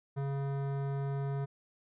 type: tone with hard clipping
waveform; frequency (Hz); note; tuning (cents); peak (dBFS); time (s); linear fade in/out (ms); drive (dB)
sine; 138.59; C#3; 0; -34; 0.16-1.46; 20; 16
effects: resampled to 8000 Hz